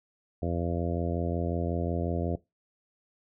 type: harmonic tone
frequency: 85.5 Hz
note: F2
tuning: 36 cents flat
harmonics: 1 / 2 / 3 / 4 / 5 / 6 / 7 / 8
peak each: -31 / -34 / -36 / -37 / -38 / -39 / -39 / -40 dBFS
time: 0.42-2.36 s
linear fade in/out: 5 ms
effects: noise-tail reverb RT60 0.2 s tail -19 dB re dry